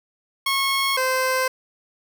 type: tone pair in turn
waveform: 15% pulse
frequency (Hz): 1091 / 517.9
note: C#6 / C5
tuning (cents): -28 / -18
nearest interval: octave + minor second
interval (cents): 1290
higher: first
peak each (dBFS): -13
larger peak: neither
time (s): 0.46-0.97 / 0.97-1.48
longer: neither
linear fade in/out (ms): 5
effects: none